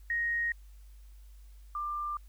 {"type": "tone pair in turn", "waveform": "sine", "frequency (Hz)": [1872, 1189.8], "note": ["A#6", "D6"], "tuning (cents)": [7, 22], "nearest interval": "minor sixth", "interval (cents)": 785, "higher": "first", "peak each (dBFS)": [-28, -32], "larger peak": "first", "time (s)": [[0.1, 0.52], [1.75, 2.17]], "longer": "neither", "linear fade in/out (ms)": 2, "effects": ["added 50 Hz sine -49 dBFS peak until 2.28 s", "white hiss -68 dBFS RMS until 2.28 s"]}